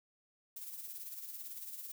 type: noise with tremolo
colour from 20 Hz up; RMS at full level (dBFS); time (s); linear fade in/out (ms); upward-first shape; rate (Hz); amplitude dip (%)
violet; -44; 0.56-1.92; 5; sine; 18; 50
effects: none